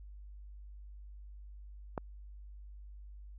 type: click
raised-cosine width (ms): 1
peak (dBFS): -21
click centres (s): 1.978
effects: added 50 Hz sine -47 dBFS peak until 3.38 s